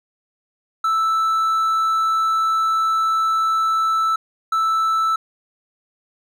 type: tone bursts at uneven times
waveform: triangle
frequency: 1318.5 Hz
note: E6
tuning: in tune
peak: -14 dBFS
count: 2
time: 0.84-4.16 / 4.52-5.16 s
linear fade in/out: 5 ms
effects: none